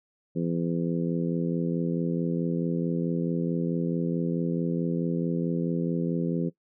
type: harmonic tone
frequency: 84.6 Hz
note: E2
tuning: 45 cents sharp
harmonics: 2 / 3 / 4 / 5 / 6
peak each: -27 / -31 / -33 / -35 / -37 dBFS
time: 0.35-6.5 s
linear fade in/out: 20 ms
effects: noise-tail reverb RT60 0.1 s tail -19 dB re dry